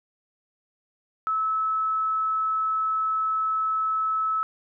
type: tone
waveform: sine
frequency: 1300 Hz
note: E6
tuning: 24 cents flat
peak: -22 dBFS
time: 1.27-4.43 s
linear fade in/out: 0 ms
effects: none